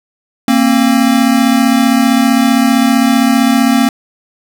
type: tone pair together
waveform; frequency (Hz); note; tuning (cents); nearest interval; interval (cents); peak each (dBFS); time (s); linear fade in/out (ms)
square; 231.6 / 267; A#3 / C4; -11 / +35; major second; 246; -11; 0.48-3.89; 2
effects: none